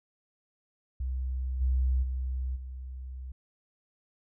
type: tone with level steps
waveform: sine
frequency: 64.3 Hz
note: C2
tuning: 30 cents flat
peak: -29 / -23 / -29 / -37 dBFS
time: 1-3.32 s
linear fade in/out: 5 ms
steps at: 1.6 / 2.02 / 2.55 s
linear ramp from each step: 20 ms
effects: none